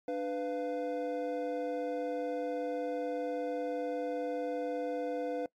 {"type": "tone cluster", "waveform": "triangle", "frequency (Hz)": [295.2, 499.3, 694], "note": ["D4", "B4", "F5"], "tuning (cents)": [9, 19, -11], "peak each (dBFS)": [-36, -32, -38], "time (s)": [0.08, 5.46], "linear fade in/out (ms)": 2, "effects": ["noise-tail reverb RT60 0.1 s tail -22 dB re dry", "MP3 96 kbps"]}